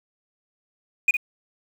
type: tone with echo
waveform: sine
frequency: 2460 Hz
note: D#7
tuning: 20 cents flat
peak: -11 dBFS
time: 1.08-1.11 s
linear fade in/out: 5 ms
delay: 59 ms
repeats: 1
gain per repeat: -9 dB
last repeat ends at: 1.169 s
effects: tanh soft clip ceiling -12 dBFS + 7-bit